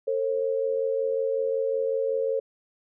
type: tone pair together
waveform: sine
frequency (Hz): 451.4 / 536.8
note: A4 / C5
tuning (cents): +44 / +44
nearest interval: minor third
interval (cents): 300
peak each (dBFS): -26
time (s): 0.07-2.4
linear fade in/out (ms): 10
effects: none